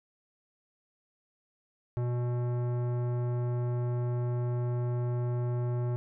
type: tone with tanh clipping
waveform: sine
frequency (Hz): 121.8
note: B2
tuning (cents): -24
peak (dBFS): -30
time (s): 1.97-5.96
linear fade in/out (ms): 0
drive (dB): 16
effects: none